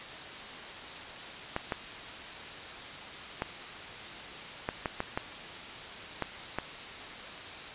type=clicks; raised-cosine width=0.5 ms; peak=-15 dBFS; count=9; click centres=1.564 / 1.722 / 3.421 / 4.689 / 4.858 / 5.004 / 5.175 / 6.223 / 6.586 s; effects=white hiss -42 dBFS RMS until 7.74 s + resampled to 8000 Hz